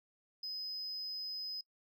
sine tone, 5040 Hz, D#8, 21 cents sharp, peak -37 dBFS, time 0.43-1.61 s, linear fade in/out 5 ms, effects noise-tail reverb RT60 0.1 s tail -23 dB re dry + tanh soft clip ceiling -37 dBFS

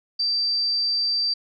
sine tone, 4674 Hz, D8, 9 cents flat, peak -20 dBFS, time 0.19-1.34 s, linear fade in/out 10 ms, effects none

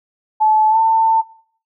sine tone with pitch glide, 865 to 894.5 Hz, A5 to A5, -30 to +28 cents, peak -10 dBFS, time 0.4-1.22 s, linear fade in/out 20 ms, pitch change +58 cents, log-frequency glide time 0.7-0.77 s, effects noise-tail reverb RT60 0.5 s tail -17 dB re dry

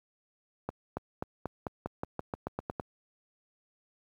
accelerating click train, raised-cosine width 1 ms, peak -19 dBFS, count 13, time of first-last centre 0.69-2.798 s, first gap 280 ms, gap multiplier 0.91, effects high-pass 60 Hz 12 dB/octave + 10-bit

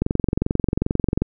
click train, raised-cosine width 3 ms, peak -6 dBFS, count 28, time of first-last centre 0.02-1.22 s, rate 22.5 Hz, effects none

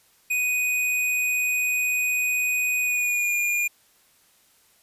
square tone with pitch glide, 2489 to 2424 Hz, D#7 to D#7, 0 to -46 cents, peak -22 dBFS, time 0.3-3.68 s, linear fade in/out 10 ms, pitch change -46 cents, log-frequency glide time 2.8-3.34 s, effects white hiss -60 dBFS RMS until 4.82 s + resampled to 32000 Hz

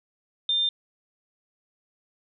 sine tone, 3600 Hz, A7, 39 cents sharp, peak -21 dBFS, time 0.49-0.69 s, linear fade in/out 2 ms, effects none

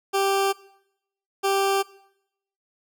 20% pulse tone pair in turn, 392 / 392 Hz, G4 / G4, 0 / 0 cents, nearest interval unison, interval 0 cents, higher neither, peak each -15 dBFS, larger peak neither, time 0.13-0.53 / 1.43-1.83 s, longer neither, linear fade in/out 20 ms, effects noise-tail reverb RT60 0.8 s tail -21 dB re dry

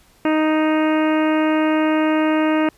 harmonic tone, 311.1 Hz, D#4, in tune, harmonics 1 / 2 / 3 / 4 / 5 / 6 / 7 / 8 / 9, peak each -16 / -22 / -26 / -28 / -30 / -32 / -33 / -34 / -35 dBFS, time 0.25-2.69 s, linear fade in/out 2 ms, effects pink hiss -54 dBFS RMS until 2.77 s + resampled to 32000 Hz

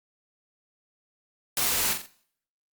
white noise with echo, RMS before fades -26 dBFS, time 1.57-1.93 s, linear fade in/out 2 ms, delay 44 ms, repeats 3, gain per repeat -7 dB, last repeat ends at 2.062 s, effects noise-tail reverb RT60 0.6 s tail -19 dB re dry + Opus 48 kbps

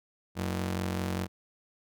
sawtooth ring-modulated tone, 137.2 Hz, C#3, 17 cents flat, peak -23 dBFS, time 0.35-1.28 s, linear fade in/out 50 ms, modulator 46.1 Hz, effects none

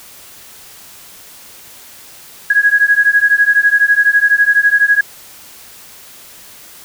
sine beating tone pair, 1653 / 1665 Hz, G#6 / G#6, -9 / +4 cents, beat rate 12 Hz, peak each -11 dBFS, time 2.5-5.01 s, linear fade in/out 5 ms, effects white hiss -38 dBFS RMS until 6.84 s

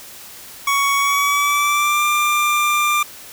25% pulse tone with pitch glide, 1117 to 1190.3 Hz, C#6 to D6, +13 to +23 cents, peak -11 dBFS, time 0.67-3.03 s, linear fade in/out 5 ms, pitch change +110 cents, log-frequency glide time 0.97-2.05 s, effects white hiss -38 dBFS RMS until 3.32 s

